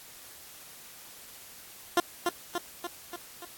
15% pulse tone with echo, 349.2 Hz, F4, in tune, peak -14 dBFS, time 1.97-2 s, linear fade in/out 2 ms, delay 290 ms, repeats 5, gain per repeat -4 dB, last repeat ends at 3.45 s, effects white hiss -49 dBFS RMS until 3.57 s + AAC 64 kbps

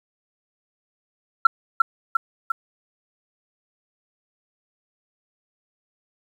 sine tone with echo, 1357 Hz, E6, 50 cents sharp, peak -6 dBFS, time 1.45-1.47 s, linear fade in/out 5 ms, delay 350 ms, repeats 3, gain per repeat -4 dB, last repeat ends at 2.52 s, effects tanh soft clip ceiling -4 dBFS + 8-bit

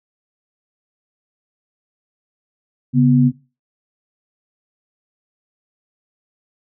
sine tone pair together, 138.59 / 247.2 Hz, C#3 / B3, 0 / +2 cents, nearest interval minor seventh, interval 1002 cents, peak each -12 dBFS, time 2.93-3.32 s, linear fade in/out 50 ms, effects noise-tail reverb RT60 0.3 s tail -17 dB re dry

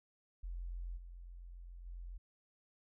sine tone with level steps, 43.65 Hz, F1, in tune, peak -40 / -48 / -44 dBFS, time 0.43-2.18 s, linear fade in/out 10 ms, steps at 0.96 / 1.85 s, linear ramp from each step 20 ms, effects none

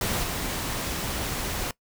pink noise with level steps, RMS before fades -27 / -30 dBFS, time 0.01-1.71 s, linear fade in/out 2 ms, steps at 0.22 s, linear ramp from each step 20 ms, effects noise-tail reverb RT60 0.1 s tail -21 dB re dry

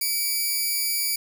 5% pulse tone pair together, 2300 / 4874 Hz, D7 / D#8, -37 / -37 cents, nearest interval octave + minor second, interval 1300 cents, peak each -16 / -19 dBFS, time 0.01-1.16 s, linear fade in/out 5 ms, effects none

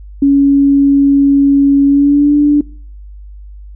sine tone with pitch glide, 279.4 to 292.4 Hz, C#4 to D4, +14 to -7 cents, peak -5 dBFS, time 0.22-2.61 s, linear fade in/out 5 ms, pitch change +79 cents, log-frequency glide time 1.86-2.35 s, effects noise-tail reverb RT60 0.5 s tail -24 dB re dry + added 50 Hz sine -29 dBFS peak until 3.75 s

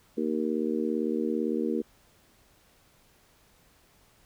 harmonic tone, 77.78 Hz, D#2, in tune, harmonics 3 / 4 / 5 / 6, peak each -30 / -31 / -32 / -33 dBFS, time 0.17-1.82 s, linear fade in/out 10 ms, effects pink hiss -62 dBFS RMS until 4.25 s

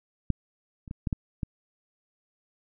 clicks, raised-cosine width 5 ms, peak -11 / -30 / -23 / -15 / -14 / -17 dBFS, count 6, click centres 0.303 / 0.878 / 0.911 / 1.072 / 1.128 / 1.432 s, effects none

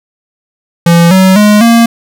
square tone with pitch steps, 169.9 / 188.52 / 209.2 / 232.1 Hz, F3 / F#3 / G#3 / A#3, -47 / +33 / +13 / -7 cents, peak -3 dBFS, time 0.86-1.86 s, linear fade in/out 5 ms, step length 250 ms, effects none

